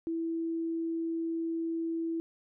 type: tone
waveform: sine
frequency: 329.6 Hz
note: E4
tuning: in tune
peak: -30 dBFS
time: 0.07-2.2 s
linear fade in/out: 0 ms
effects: none